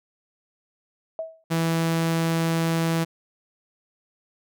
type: tone with exponential decay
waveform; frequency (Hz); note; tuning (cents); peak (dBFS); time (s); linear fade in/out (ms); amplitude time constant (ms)
sine; 647; E5; -32; -24; 1.19-1.44; 1; 54
type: tone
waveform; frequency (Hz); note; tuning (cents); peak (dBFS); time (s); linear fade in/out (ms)
sawtooth; 164.6; E3; -2; -17; 1.5-3.05; 20
effects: none